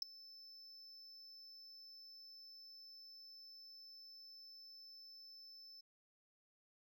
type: tone with ADSR envelope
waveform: triangle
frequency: 5274 Hz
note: E8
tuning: in tune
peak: -31 dBFS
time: 0.02-5.81 s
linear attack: 3 ms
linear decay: 8 ms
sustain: -23 dB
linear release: 7 ms
effects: none